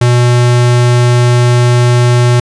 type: tone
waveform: square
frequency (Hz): 121.8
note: B2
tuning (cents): -24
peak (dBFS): -6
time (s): 0.01-2.4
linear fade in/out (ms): 5
effects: resampled to 22050 Hz